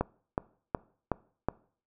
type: click train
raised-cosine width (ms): 1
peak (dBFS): -13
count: 5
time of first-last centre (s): 0.01-1.486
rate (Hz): 2.71
effects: noise-tail reverb RT60 0.5 s tail -22 dB re dry